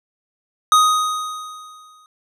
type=tone with exponential decay; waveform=square; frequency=1249 Hz; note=D#6; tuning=6 cents sharp; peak=-9 dBFS; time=0.72-2.06 s; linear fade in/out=1 ms; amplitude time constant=290 ms; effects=low-pass 11000 Hz 12 dB/octave